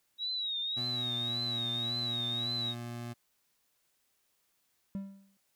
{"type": "tone with vibrato", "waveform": "sine", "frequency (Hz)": 3824, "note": "A#7", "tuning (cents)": 43, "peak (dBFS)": -32, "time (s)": [0.18, 2.75], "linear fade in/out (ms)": 50, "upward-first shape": "triangle", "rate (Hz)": 1.8, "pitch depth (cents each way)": 110}
{"type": "tone with pitch glide", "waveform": "25% pulse", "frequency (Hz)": [121.8, 119.09], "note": ["B2", "A#2"], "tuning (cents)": [-24, 37], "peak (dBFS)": -35, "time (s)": [0.76, 3.14], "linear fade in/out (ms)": 20, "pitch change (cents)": -39, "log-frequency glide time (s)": [1.05, 1.21]}
{"type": "tone with exponential decay", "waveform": "triangle", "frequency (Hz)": 196, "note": "G3", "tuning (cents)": 0, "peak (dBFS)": -30, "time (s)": [4.95, 5.37], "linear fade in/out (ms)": 0, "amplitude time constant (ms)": 91}
{"effects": ["white hiss -75 dBFS RMS until 5.55 s"]}